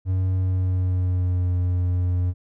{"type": "tone with pitch glide", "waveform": "triangle", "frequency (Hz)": [93.2, 89.66], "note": ["F#2", "F2"], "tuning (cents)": [13, 46], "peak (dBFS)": -17, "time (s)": [0.05, 2.34], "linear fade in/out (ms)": 50, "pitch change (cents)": -67, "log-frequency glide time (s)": [0.35, 1.52], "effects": []}